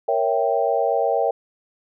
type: chord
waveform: sine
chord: A# diminished seventh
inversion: none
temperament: equal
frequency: 466.2 / 554.4 / 659.3 / 784 Hz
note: A#4 / C#5 / E5 / G5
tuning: 0 / 0 / 0 / 0 cents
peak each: -23 dBFS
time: 0.08-1.31 s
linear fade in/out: 5 ms
effects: none